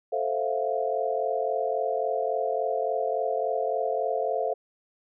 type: chord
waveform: sine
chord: F major seventh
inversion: first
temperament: equal with one note detuned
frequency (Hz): 440 / 523.3 / 659.3 / 702.9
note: A4 / C5 / E5 / F5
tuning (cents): 0 / 0 / 0 / +11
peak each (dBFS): -30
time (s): 0.12-4.54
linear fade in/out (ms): 10
effects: none